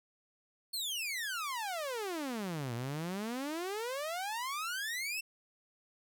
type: exponential two-way sweep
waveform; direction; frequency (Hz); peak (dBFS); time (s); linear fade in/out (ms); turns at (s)
sawtooth; down then up; 4435 to 114.1 to 2719; -32; 0.73-5.21; 10; 2.74
effects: none